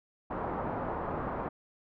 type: low-pass noise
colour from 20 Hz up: white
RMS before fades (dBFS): -35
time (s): 0.3-1.49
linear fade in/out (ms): 10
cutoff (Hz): 1100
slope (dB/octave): 24
effects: none